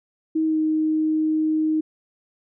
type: tone with pitch glide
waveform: sine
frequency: 317.2 to 312.3 Hz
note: D#4 to D#4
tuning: +33 to +7 cents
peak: -18 dBFS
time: 0.35-1.81 s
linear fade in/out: 10 ms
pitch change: -26 cents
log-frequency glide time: 0.45-0.58 s
effects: none